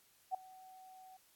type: tone with ADSR envelope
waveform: sine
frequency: 752 Hz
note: F#5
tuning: 28 cents sharp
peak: -31 dBFS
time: 0.31-1.17 s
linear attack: 35 ms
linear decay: 4 ms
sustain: -23 dB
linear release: 7 ms
effects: white hiss -69 dBFS RMS until 1.35 s + AAC 64 kbps